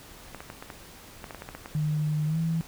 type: clicks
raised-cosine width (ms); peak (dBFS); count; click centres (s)
0.5; -23; 12; 0.347 / 0.405 / 0.501 / 0.625 / 0.702 / 1.242 / 1.308 / 1.347 / 1.421 / 1.489 / 1.55 / 1.659
type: tone with pitch glide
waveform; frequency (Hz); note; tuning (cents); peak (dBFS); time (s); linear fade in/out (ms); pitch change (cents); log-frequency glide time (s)
sine; 152 to 163.85; D#3 to E3; -40 to -10; -24; 1.75-2.61; 0; +130; 2.26-2.39
effects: pink hiss -48 dBFS RMS until 2.67 s